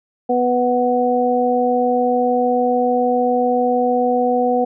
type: harmonic tone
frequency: 246.9 Hz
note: B3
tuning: in tune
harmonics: 1 / 2 / 3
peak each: -20 / -17 / -18 dBFS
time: 0.29-4.65 s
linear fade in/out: 10 ms
effects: none